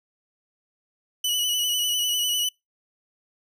sawtooth tone with vibrato, 2955 Hz, F#7, 3 cents flat, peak -19 dBFS, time 1.24-2.49 s, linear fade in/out 5 ms, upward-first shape square, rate 10 Hz, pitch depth 26 cents each way, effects noise-tail reverb RT60 0.2 s tail -25 dB re dry

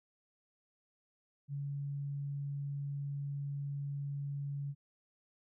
sine tone, 141.5 Hz, C#3, 36 cents sharp, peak -36 dBFS, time 1.48-4.75 s, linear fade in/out 50 ms, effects none

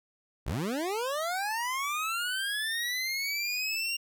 25% pulse linear sweep, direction up, 43.02 to 2794 Hz, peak -26 dBFS, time 0.46-3.97 s, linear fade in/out 10 ms, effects none

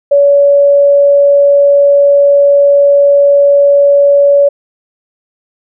sine tone, 567 Hz, C#5, 39 cents sharp, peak -3 dBFS, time 0.11-4.49 s, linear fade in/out 10 ms, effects none

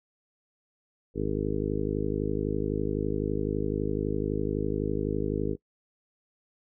harmonic tone, 51.91 Hz, G#1, in tune, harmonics 1 / 2 / 3 / 4 / 5 / 6 / 7 / 8 / 9, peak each -35 / -36 / -35 / -37 / -35 / -34 / -37 / -33 / -36 dBFS, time 1.14-5.57 s, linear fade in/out 50 ms, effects noise-tail reverb RT60 0.1 s tail -24 dB re dry

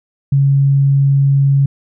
sine tone, 138.59 Hz, C#3, in tune, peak -8 dBFS, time 0.32-1.66 s, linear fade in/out 5 ms, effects none

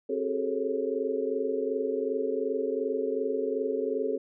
sine tone cluster, 265.7 / 377.6 / 422.4 / 445.1 / 544 Hz, C4 / F#4 / G#4 / A4 / C#5, +27 / +35 / +29 / +20 / -33 cents, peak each -35 / -35 / -31 / -31 / -36 dBFS, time 0.09-4.18 s, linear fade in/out 10 ms, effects none

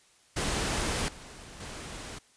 pink noise with level steps, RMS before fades -30 / -47 / -41 dBFS, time 0.36-2.19 s, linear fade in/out 10 ms, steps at 1.08 / 1.6 s, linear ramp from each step 5 ms, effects white hiss -62 dBFS RMS until 2.36 s + resampled to 22050 Hz

